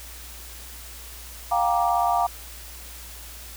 sine chord, G minor seventh, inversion third, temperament just, 705.6 / 784 / 940.8 / 1176 Hz, F5 / G5 / Bb5 / D6, +18 / 0 / +16 / +2 cents, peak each -22 / -26 / -25 / -27 dBFS, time 1.51-2.27 s, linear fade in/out 10 ms, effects added 59 Hz sine -42 dBFS peak until 3.56 s + white hiss -42 dBFS RMS until 3.56 s

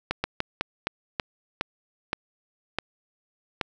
slowing click train, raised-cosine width 0.3 ms, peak -9 dBFS, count 10, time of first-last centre 0.11-3.612 s, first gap 130 ms, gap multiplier 1.26, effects none

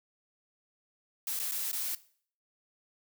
blue noise with dropouts, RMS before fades -34 dBFS, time 1.27-1.95 s, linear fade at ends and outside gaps 2 ms, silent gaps 1.392-1.398 / 1.513-1.519 / 1.716-1.729 s, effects noise-tail reverb RT60 0.5 s tail -18 dB re dry

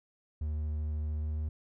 triangle tone with pitch glide, 76.1 to 76.9 Hz, D#2 to D#2, -38 to -20 cents, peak -29 dBFS, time 0.41-1.49 s, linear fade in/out 5 ms, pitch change +18 cents, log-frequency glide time 1.09-1.37 s, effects none

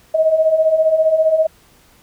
sine beating tone pair, 622.3 / 637.3 Hz, D#5 / D#5, 0 / +41 cents, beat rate 15 Hz, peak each -18 / -12 dBFS, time 0.14-1.47 s, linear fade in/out 10 ms, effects pink hiss -51 dBFS RMS until 2.02 s

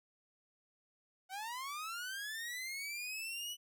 sawtooth linear sweep, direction up, 735 to 2977 Hz, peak -37 dBFS, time 1.29-3.57 s, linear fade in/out 50 ms, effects none

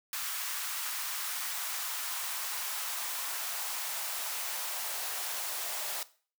white noise with high-pass filter sweep, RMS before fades -36 dBFS, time 0.13-6.03 s, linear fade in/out 2 ms, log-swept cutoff 1200 to 640 Hz, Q 1.5, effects noise-tail reverb RT60 0.4 s tail -17 dB re dry

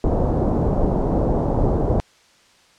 pink low-pass noise, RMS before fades -19 dBFS, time 0.04-2 s, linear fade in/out 0 ms, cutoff 760 Hz, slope 24 dB/octave, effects white hiss -54 dBFS RMS until 2.78 s + low-pass 6000 Hz 12 dB/octave

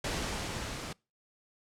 pink noise with level ramp, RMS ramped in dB -33 to -40 dBFS, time 0.04-0.93 s, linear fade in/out 5 ms, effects noise-tail reverb RT60 0.3 s tail -26 dB re dry + low-pass 8000 Hz 12 dB/octave

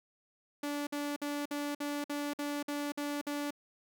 sawtooth tone bursts, 290 Hz, D4, 22 cents flat, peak -30 dBFS, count 10, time 0.63-3.507 s, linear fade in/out 5 ms, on 240 ms, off 53 ms, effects none

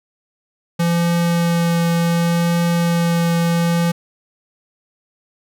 square tone with vibrato, 170 Hz, F3, 46 cents flat, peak -15 dBFS, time 0.79-3.92 s, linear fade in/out 10 ms, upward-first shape triangle, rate 0.68 Hz, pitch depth 11 cents each way, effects none

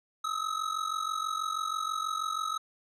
square ring-modulated tone, 1280 Hz, D#6, 49 cents sharp, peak -28 dBFS, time 0.24-2.58 s, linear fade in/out 2 ms, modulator 23.1 Hz, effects low-pass 8000 Hz 12 dB/octave

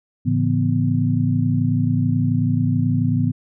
sine tone cluster, 109.5 / 140.9 / 168 / 248.1 Hz, A2 / C#3 / E3 / B3, -8 / +29 / +33 / +8 cents, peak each -20 / -22 / -23 / -21 dBFS, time 0.25-3.32 s, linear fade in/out 20 ms, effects none

